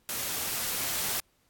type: noise with level ramp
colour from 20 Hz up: white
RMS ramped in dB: -33 to -30 dBFS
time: 0.09-1.2 s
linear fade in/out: 0 ms
effects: pink hiss -69 dBFS RMS until 1.49 s + AAC 64 kbps